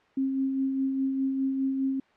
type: tone with tremolo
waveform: sine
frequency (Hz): 267.9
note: C4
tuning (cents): +41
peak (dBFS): -23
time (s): 0.17-2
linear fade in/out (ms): 5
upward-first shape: sine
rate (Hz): 4.9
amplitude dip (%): 35
effects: white hiss -61 dBFS RMS until 2.16 s + low-pass 2000 Hz 12 dB/octave